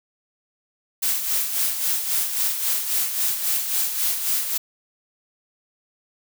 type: noise with tremolo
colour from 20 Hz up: blue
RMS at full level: -21 dBFS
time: 1.02-4.58 s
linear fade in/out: 10 ms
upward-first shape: sine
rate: 3.7 Hz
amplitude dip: 55%
effects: none